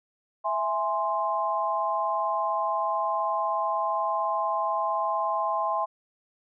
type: chord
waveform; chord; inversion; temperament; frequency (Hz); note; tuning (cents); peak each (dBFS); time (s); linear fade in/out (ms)
sine; E augmented; none; equal; 659.3 / 830.6 / 1046.5; E5 / G#5 / B#5; 0 / 0 / 0; -30 / -29 / -27; 0.44-5.86; 20
effects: none